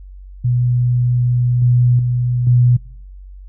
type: tone with level steps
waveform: sine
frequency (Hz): 122.7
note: B2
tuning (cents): -11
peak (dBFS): -12 / -9 / -14 / -8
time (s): 0.44-2.77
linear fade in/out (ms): 10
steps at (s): 1.62 / 1.99 / 2.47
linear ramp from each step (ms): 2
effects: noise-tail reverb RT60 0.6 s tail -24 dB re dry + added 47 Hz sine -33 dBFS peak until 3.48 s